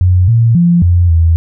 sine tone with pitch steps, 90.8 / 115.6 / 172.7 / 87.6 / 82.5 Hz, F#2 / A#2 / F3 / F2 / E2, -32 / -14 / -19 / +6 / +2 cents, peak -5 dBFS, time 0.01-1.36 s, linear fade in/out 0 ms, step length 270 ms, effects none

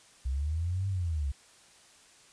sine linear two-way sweep, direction up then down, 62.3 to 99 to 65.9 Hz, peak -28 dBFS, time 0.25-1.32 s, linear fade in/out 10 ms, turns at 0.88 s, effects white hiss -58 dBFS RMS until 2.32 s + resampled to 22050 Hz

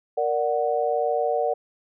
sine chord, Bb augmented, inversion none, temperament equal, 466.2 / 587.3 / 740 Hz, Bb4 / D5 / F#5, 0 / 0 / 0 cents, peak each -25 dBFS, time 0.17-1.54 s, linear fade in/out 10 ms, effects none

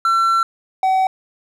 triangle tone pair in turn, 1350 / 757.7 Hz, E6 / F#5, +41 / +41 cents, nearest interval minor seventh, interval 1000 cents, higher first, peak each -11 dBFS, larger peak neither, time 0.05-0.43 / 0.83-1.07 s, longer first, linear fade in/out 2 ms, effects none

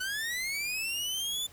sawtooth linear sweep, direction up, 1480 to 3529 Hz, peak -28 dBFS, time 0-1.47 s, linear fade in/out 10 ms, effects pink hiss -55 dBFS RMS until 1.52 s

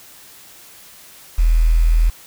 sine tone with quantisation, 40.86 Hz, E1, 14 cents flat, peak -10 dBFS, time 1.38-2.1 s, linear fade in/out 10 ms, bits 6, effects white hiss -43 dBFS RMS until 2.26 s

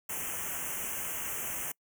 white band-stop noise, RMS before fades -36 dBFS, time 0.09-1.72 s, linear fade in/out 5 ms, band 3100 to 5900 Hz, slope 96 dB/octave, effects noise-tail reverb RT60 0.1 s tail -26 dB re dry

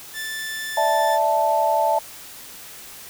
sawtooth tone, 1760 Hz, A6, in tune, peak -24 dBFS, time 0.13-1.19 s, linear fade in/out 50 ms
sine chord, D suspended second, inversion none, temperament equal, 587.3 / 659.3 / 880 Hz, D5 / E5 / A5, 0 / 0 / 0 cents, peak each -24 / -21 / -19 dBFS, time 0.77-1.99 s, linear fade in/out 5 ms
effects white hiss -40 dBFS RMS until 3.09 s

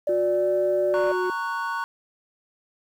sine tone, 587.3 Hz, D5, in tune, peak -20 dBFS, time 0.07-1.12 s, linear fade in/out 5 ms
sine tone with pitch glide, 359.8 to 365.2 Hz, F#4 to F#4, -48 to -23 cents, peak -23 dBFS, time 0.09-1.3 s, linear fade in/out 2 ms, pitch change +25 cents, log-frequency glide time 0.33-0.48 s
triangle chord, F# major, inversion first, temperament just, 925 / 1110 / 1480 Hz, A#5 / C#6 / F#6, -14 / +2 / 0 cents, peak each -28 dBFS, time 0.94-1.84 s, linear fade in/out 0 ms
effects tanh soft clip ceiling -13 dBFS + 9-bit

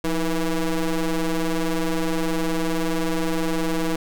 30% pulse ring-modulated tone, 164.6 Hz, E3, 2 cents flat, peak -15 dBFS, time 0.04-3.96 s, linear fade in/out 5 ms, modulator 155 Hz, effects none

